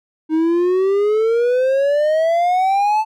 triangle exponential sweep, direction up, 311.1 to 883 Hz, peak -11 dBFS, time 0.29-3.05 s, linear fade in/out 50 ms, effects none

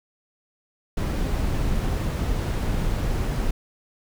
brown noise, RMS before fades -24 dBFS, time 0.97-3.51 s, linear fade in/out 5 ms, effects none

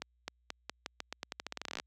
accelerating click train, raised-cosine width 0.2 ms, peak -20 dBFS, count 22, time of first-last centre 0.02-1.799 s, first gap 260 ms, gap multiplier 0.86, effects added 60 Hz sine -49 dBFS peak until 1.86 s + high-pass 200 Hz 12 dB/octave

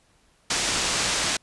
white low-pass noise, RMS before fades -25 dBFS, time 0.5-1.37 s, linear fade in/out 5 ms, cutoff 7700 Hz, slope 24 dB/octave, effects pink hiss -62 dBFS RMS until 1.42 s + resampled to 24000 Hz

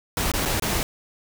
pink noise with dropouts, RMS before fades -24 dBFS, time 0.17-0.83 s, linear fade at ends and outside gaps 1 ms, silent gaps 0.317-0.337 / 0.453-0.457 / 0.598-0.622 s, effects none

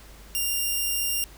5% pulse tone, 2794 Hz, F7, in tune, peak -15 dBFS, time 0.35-1.24 s, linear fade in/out 0 ms, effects added 50 Hz sine -46 dBFS peak until 1.37 s + pink hiss -50 dBFS RMS until 1.37 s

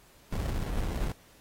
brown noise with sample-and-hold, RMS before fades -31 dBFS, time 0.32-1.12 s, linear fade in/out 5 ms, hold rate 1225 Hz, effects pink hiss -59 dBFS RMS until 1.4 s + AAC 48 kbps

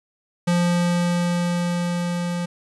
square tone with level ramp, 174.61 Hz, F3, in tune, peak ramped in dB -17 to -24 dBFS, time 0.47-2.46 s, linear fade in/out 10 ms, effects resampled to 24000 Hz + 9-bit

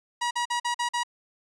sawtooth tone bursts, 960 Hz, B5, 49 cents flat, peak -21 dBFS, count 6, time 0.21-1.035 s, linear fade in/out 10 ms, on 100 ms, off 45 ms, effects resampled to 22050 Hz

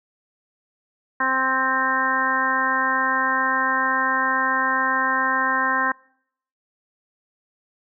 harmonic tone, 262.2 Hz, C4, 4 cents sharp, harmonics 1 / 2 / 3 / 4 / 5 / 6 / 7, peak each -31 / -33 / -30 / -22 / -30 / -24 / -25 dBFS, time 1.2-5.92 s, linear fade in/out 5 ms, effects noise-tail reverb RT60 0.7 s tail -26 dB re dry

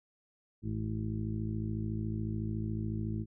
harmonic tone, 53.9 Hz, A1, 35 cents flat, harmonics 1 / 2 / 3 / 4 / 6 / 7, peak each -42 / -35 / -43 / -38 / -42 / -50 dBFS, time 0.62-3.26 s, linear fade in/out 50 ms, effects none

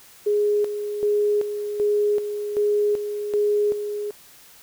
sine tone with tremolo, 415.3 Hz, G#4, in tune, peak -17 dBFS, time 0.26-4.11 s, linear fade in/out 10 ms, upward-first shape square, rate 1.3 Hz, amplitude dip 60%, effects white hiss -49 dBFS RMS until 4.62 s

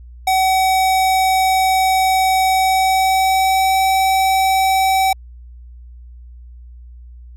square tone with pitch glide, 757 to 765.8 Hz, F#5 to G5, +39 to -41 cents, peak -13 dBFS, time 0.27-5.13 s, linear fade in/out 5 ms, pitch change +20 cents, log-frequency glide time 2.49-3.8 s, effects added 60 Hz sine -35 dBFS peak until 7.36 s

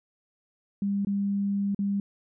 sine tone with dropouts, 200 Hz, G3, 35 cents sharp, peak -24 dBFS, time 0.82-2 s, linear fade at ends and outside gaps 2 ms, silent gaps 1.049-1.07 / 1.747-1.79 s, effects none

